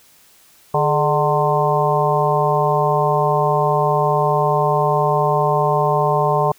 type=harmonic tone with a mistuned harmonic; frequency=150 Hz; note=D3; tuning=37 cents sharp; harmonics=1 / 3 / 4 / 5 / 6 / 7; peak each=-21 / -21 / -21 / -21 / -21 / -21 dBFS; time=0.74-6.52 s; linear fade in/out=5 ms; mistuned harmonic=3; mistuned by=-100 cents; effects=white hiss -51 dBFS RMS until 6.58 s